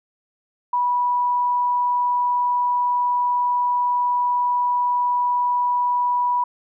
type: tone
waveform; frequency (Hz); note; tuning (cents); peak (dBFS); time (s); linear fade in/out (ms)
sine; 979; B5; -15; -17; 0.73-6.44; 5
effects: none